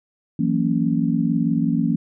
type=chord; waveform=sine; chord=F# dominant seventh; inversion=third; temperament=just; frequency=166.5 / 185 / 231.2 / 277.5 Hz; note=E3 / F#3 / A#3 / C#4; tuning=+18 / 0 / -14 / +2 cents; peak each=-22 / -26 / -21 / -23 dBFS; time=0.39-1.96 s; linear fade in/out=5 ms; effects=none